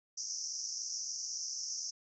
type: band-pass noise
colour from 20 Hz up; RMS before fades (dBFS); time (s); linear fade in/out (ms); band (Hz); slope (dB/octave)
pink; -40; 0.17-1.91; 10; 5300 to 6300; 96
effects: none